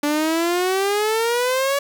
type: exponential sweep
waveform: sawtooth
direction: up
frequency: 289.4 to 568 Hz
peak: -14 dBFS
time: 0.03-1.79 s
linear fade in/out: 5 ms
effects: 7-bit